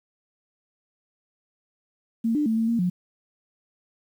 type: tone with pitch steps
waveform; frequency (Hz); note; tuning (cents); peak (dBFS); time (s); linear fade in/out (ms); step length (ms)
sine; 227.8 / 297.3 / 222.5 / 225.8 / 232.5 / 179.2; A#3 / D4 / A3 / A3 / A#3 / F3; -40 / +21 / +20 / +45 / -4 / +45; -20; 2.24-2.9; 10; 110
effects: 9-bit